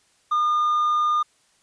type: tone with hard clipping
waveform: triangle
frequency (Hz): 1214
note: D#6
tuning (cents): -43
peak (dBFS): -17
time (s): 0.31-1.23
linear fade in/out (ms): 10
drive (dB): 1
effects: white hiss -62 dBFS RMS until 1.62 s + resampled to 22050 Hz